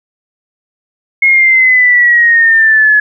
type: exponential sweep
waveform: sine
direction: down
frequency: 2167 to 1696 Hz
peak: -4 dBFS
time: 1.22-3 s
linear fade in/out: 5 ms
effects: none